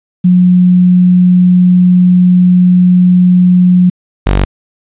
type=tone pair in turn; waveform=sine / sawtooth; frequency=180.3 / 48.18 Hz; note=F#3 / G1; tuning=-45 / -29 cents; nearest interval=octave + major seventh; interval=2284 cents; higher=first; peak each=-3 dBFS; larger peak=neither; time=0.24-3.9 / 4.26-4.45 s; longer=first; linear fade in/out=10 ms; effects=resampled to 8000 Hz + 7-bit